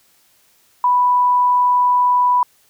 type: tone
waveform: sine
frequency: 987.8 Hz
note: B5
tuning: in tune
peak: -11 dBFS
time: 0.84-2.43 s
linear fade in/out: 2 ms
effects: white hiss -56 dBFS RMS until 2.69 s